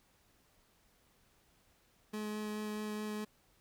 30% pulse tone with vibrato, 212.2 Hz, G#3, 38 cents sharp, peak -35 dBFS, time 2.13-3.25 s, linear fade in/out 10 ms, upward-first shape sine, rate 4.7 Hz, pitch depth 8 cents each way, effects pink hiss -70 dBFS RMS until 3.6 s

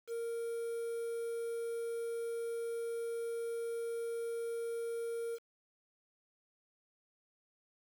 triangle tone with quantisation, 464 Hz, A#4, 8 cents flat, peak -34 dBFS, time 0.07-5.39 s, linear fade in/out 50 ms, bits 9, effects none

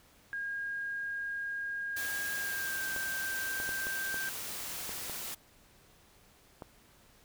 sine tone with pitch glide, 1625 to 1570.6 Hz, G#6 to G6, -38 to +3 cents, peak -34 dBFS, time 0.33-4.29 s, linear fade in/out 0 ms, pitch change -59 cents, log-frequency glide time 2.35-2.81 s
white noise, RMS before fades -40 dBFS, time 1.96-5.35 s, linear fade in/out 10 ms
clicks, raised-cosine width 1 ms, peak -28 dBFS, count 8, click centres 2.963 / 3.601 / 3.691 / 3.869 / 4.143 / 4.893 / 5.097 / 6.622 s
effects pink hiss -62 dBFS RMS until 7.24 s

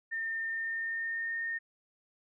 sine tone with pitch glide, 1811 to 1833.1 Hz, A6 to A#6, +49 to -30 cents, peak -32 dBFS, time 0.11-1.59 s, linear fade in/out 20 ms, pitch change +21 cents, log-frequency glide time 0.46-1.38 s, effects none

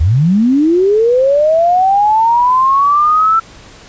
sine linear sweep, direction up, 69.3 to 1339 Hz, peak -7 dBFS, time 0-3.4 s, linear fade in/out 10 ms, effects pink hiss -38 dBFS RMS until 3.88 s + resampled to 16000 Hz

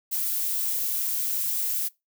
violet noise, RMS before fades -27 dBFS, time 0.11-1.89 s, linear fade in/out 20 ms, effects noise-tail reverb RT60 0.2 s tail -22 dB re dry

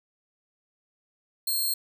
10% pulse tone, 4233 Hz, C8, 19 cents sharp, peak -18 dBFS, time 1.47-1.74 s, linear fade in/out 5 ms, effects none

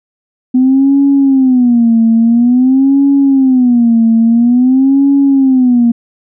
sine tone with vibrato, 251.4 Hz, B3, 31 cents sharp, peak -4 dBFS, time 0.54-5.92 s, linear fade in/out 10 ms, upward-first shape sine, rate 0.49 Hz, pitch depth 180 cents each way, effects tanh soft clip ceiling 0 dBFS

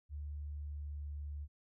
sine tone with pitch glide, 73.42 to 73 Hz, D2 to D2, 0 to -10 cents, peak -40 dBFS, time 0.09-1.48 s, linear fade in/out 50 ms, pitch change -10 cents, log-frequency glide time 0.56-1.06 s, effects none

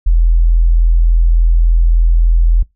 sine tone, 41.74 Hz, E1, 22 cents sharp, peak -6 dBFS, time 0.06-2.63 s, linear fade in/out 10 ms, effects noise-tail reverb RT60 0.2 s tail -24 dB re dry

